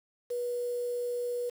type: tone with quantisation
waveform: sine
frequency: 485.9 Hz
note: B4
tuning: 28 cents flat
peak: -30 dBFS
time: 0.3-1.5 s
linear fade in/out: 10 ms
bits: 8
effects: none